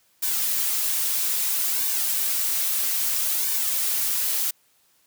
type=noise with flanger; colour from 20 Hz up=blue; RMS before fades=-24 dBFS; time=0.22-4.51 s; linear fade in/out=10 ms; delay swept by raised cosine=1.5 to 6 ms; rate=0.61 Hz; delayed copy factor=-0.65; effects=white hiss -63 dBFS RMS until 5.06 s + high-pass 60 Hz 12 dB/octave